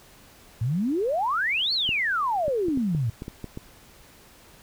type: exponential two-way sweep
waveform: sine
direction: up then down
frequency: 105.4 to 4500 to 105.4 Hz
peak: -22 dBFS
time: 0.61-3.1 s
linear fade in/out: 5 ms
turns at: 1.73 s
type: clicks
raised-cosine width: 3 ms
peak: -21 dBFS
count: 9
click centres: 1.891 / 2.481 / 2.684 / 2.774 / 2.949 / 3.221 / 3.281 / 3.443 / 3.574 s
effects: pink hiss -52 dBFS RMS until 4.62 s